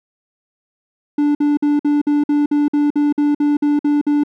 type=tone bursts; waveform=triangle; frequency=292.7 Hz; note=D4; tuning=6 cents flat; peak=-10 dBFS; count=14; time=1.18-4.236 s; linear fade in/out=5 ms; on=170 ms; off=52 ms; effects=none